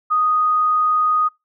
sine tone, 1243 Hz, D#6, 2 cents flat, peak -14 dBFS, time 0.1-1.29 s, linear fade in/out 20 ms, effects noise-tail reverb RT60 0.2 s tail -24 dB re dry

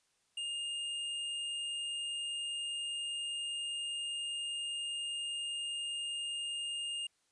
sine tone with hard clipping, 2825 Hz, F7, 19 cents sharp, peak -37 dBFS, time 0.37-7.07 s, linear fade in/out 5 ms, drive 17 dB, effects white hiss -75 dBFS RMS until 7.31 s + resampled to 22050 Hz

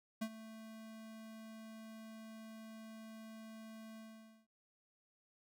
square tone with ADSR envelope, 221.2 Hz, A3, 9 cents sharp, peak -36 dBFS, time 0.21-4.47 s, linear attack 12 ms, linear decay 62 ms, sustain -15 dB, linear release 500 ms, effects none

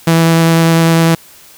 sawtooth tone with vibrato, 164.81 Hz, E3, in tune, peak -3 dBFS, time 0.07-1.15 s, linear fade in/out 5 ms, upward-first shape triangle, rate 10 Hz, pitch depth 10 cents each way, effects white hiss -40 dBFS RMS until 1.57 s

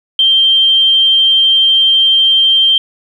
sine tone, 3154 Hz, G7, 10 cents sharp, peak -6 dBFS, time 0.19-2.78 s, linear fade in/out 2 ms, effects 7-bit

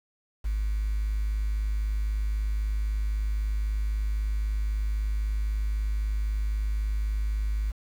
triangle tone, 51.91 Hz, G#1, in tune, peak -21 dBFS, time 0.44-7.72 s, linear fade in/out 20 ms, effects tanh soft clip ceiling -22 dBFS + 8-bit

